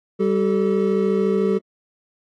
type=tone cluster; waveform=triangle; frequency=195.8 / 383.3 / 437 Hz; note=G3 / G4 / A4; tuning=-2 / -39 / -12 cents; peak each=-19 dBFS; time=0.19-1.59 s; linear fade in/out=20 ms; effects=AAC 32 kbps